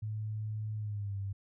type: tone with pitch glide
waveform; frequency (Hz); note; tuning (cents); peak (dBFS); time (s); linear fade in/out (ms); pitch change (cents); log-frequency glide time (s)
sine; 107.6 to 98.67; A2 to G2; -38 to +12; -34; 0.02-1.33; 10; -150; 0.76-1.17
effects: none